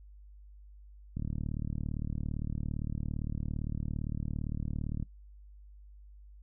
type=click train; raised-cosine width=5 ms; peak=-23 dBFS; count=146; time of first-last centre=1.17-5.026 s; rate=37.6 Hz; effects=noise-tail reverb RT60 0.1 s tail -20 dB re dry + added 50 Hz sine -50 dBFS peak until 6.42 s